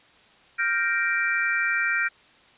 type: chord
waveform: sine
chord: G minor seventh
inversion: third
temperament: equal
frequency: 1396.9 / 1568 / 1864.7 / 2349 Hz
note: F6 / G6 / Bb6 / D7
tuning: 0 / 0 / 0 / 0 cents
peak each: -27 dBFS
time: 0.58-2.09 s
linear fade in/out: 20 ms
effects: white hiss -55 dBFS RMS until 2.57 s + resampled to 8000 Hz